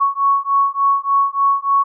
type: beating tone pair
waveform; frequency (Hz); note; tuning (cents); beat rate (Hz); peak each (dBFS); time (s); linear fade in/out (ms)
sine; 1108.7 / 1112.1; C#6 / C#6; 0 / +5; 3.4; -16; 0-1.84; 20
effects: none